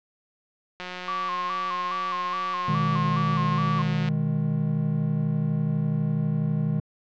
click train, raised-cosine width 0.2 ms, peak -16 dBFS, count 596, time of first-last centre 0.8-4.087 s, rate 181 Hz
sine tone with vibrato, 1108.7 Hz, C#6, in tune, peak -26 dBFS, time 1.08-3.82 s, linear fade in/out 2 ms, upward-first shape square, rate 2.4 Hz, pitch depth 62 cents each way
triangle chord, G# minor, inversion first, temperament equal, 123.47 / 155.56 / 207.7 Hz, B2 / D#3 / G#3, 0 / 0 / 0 cents, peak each -28 / -22 / -27 dBFS, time 2.68-6.8 s, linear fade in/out 5 ms
effects low-pass 3000 Hz 12 dB/octave

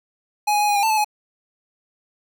square tone with pitch steps, 837 / 830 / 835 / 823 / 807 / 887 / 866 / 841 Hz, G#5 / G#5 / G#5 / G#5 / G#5 / A5 / A5 / G#5, +13 / -1 / +9 / -16 / -50 / +14 / -28 / +22 cents, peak -17 dBFS, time 0.47-1.046 s, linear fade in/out 10 ms, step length 72 ms, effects none

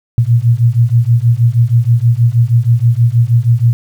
sine beating tone pair, 114.8 / 121.1 Hz, A#2 / B2, -26 / -34 cents, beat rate 6.3 Hz, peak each -10 dBFS, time 0.18-3.73 s, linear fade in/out 0 ms, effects 7-bit

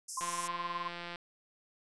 pink high-pass noise, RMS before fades -40 dBFS, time 0.08-0.48 s, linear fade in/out 10 ms, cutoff 5200 Hz, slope 96 dB/octave
sine tone with tremolo, 1046 Hz, C6, 1 cent flat, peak -32 dBFS, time 0.17-0.88 s, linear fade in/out 5 ms, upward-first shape sine, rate 19 Hz, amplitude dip 85%
click train, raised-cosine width 0.3 ms, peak -26 dBFS, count 165, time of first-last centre 0.21-1.158 s, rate 173 Hz
effects resampled to 24000 Hz

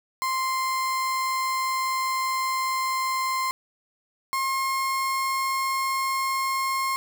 35% pulse tone pair in turn, 1046.5 / 1070.3 Hz, C6 / C6, 0 / +39 cents, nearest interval unison, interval 39 cents, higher second, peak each -22 dBFS, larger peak neither, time 0.22-3.51 / 4.33-6.96 s, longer first, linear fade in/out 0 ms, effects none

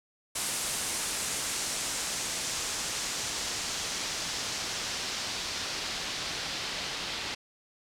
white noise with low-pass filter sweep, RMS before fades -34 dBFS, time 0.35-7.35 s, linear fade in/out 10 ms, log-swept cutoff 9300 to 4100 Hz, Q 1.3, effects none

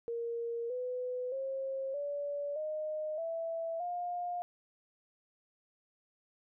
sine tone with pitch steps, 467 / 500.5 / 536.4 / 574.9 / 616.2 / 660.4 / 707.8 Hz, A#4 / B4 / C5 / D5 / D#5 / E5 / F5, +3 / +23 / +43 / -37 / -17 / +3 / +23 cents, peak -34 dBFS, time 0.08-4.42 s, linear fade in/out 0 ms, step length 620 ms, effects none

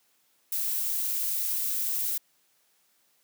violet noise, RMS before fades -29 dBFS, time 0.52-2.18 s, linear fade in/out 5 ms, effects white hiss -68 dBFS RMS until 3.23 s + high-pass 150 Hz 12 dB/octave

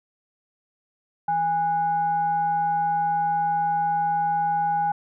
sine tone with frequency modulation, 821 Hz, G#5, 20 cents flat, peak -20 dBFS, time 1.28-4.92 s, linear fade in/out 5 ms, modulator 658 Hz, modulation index 0.3, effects none

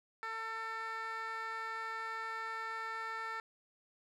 15% pulse tone with band-pass filter, 447.9 Hz, A4, 31 cents sharp, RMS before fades -41 dBFS, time 0.23-3.4 s, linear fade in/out 0 ms, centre 1600 Hz, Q 1.6, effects none

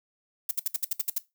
violet noise bursts, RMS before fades -26 dBFS, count 9, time 0.49-1.183 s, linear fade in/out 5 ms, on 21 ms, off 63 ms, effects noise-tail reverb RT60 0.2 s tail -18 dB re dry

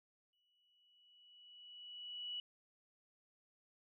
sine tone with exponential growth, 2942 Hz, F#7, 11 cents flat, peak -40 dBFS, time 0.33-2.4 s, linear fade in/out 2 ms, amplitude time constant 450 ms, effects none

